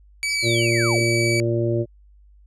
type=tone; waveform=sawtooth; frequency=2291 Hz; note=D7; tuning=44 cents flat; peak=-18 dBFS; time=0.23-1.4 s; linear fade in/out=0 ms
type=linear sweep; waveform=sine; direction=down; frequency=5200 to 87.31 Hz; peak=-27 dBFS; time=0.28-1.04 s; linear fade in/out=50 ms
type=harmonic tone; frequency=116.54 Hz; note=A#2; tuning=in tune; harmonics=1 / 2 / 3 / 4 / 5; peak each=-22 / -31 / -22 / -33 / -27 dBFS; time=0.42-1.86 s; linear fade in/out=50 ms
effects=added 50 Hz sine -48 dBFS peak until 2.46 s + resampled to 24000 Hz